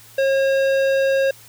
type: tone with tanh clipping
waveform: sine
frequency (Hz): 541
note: C#5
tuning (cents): -42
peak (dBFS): -17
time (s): 0.18-1.31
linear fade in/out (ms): 5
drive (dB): 15
effects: added 112 Hz sine -52 dBFS peak until 1.48 s + white hiss -46 dBFS RMS until 1.48 s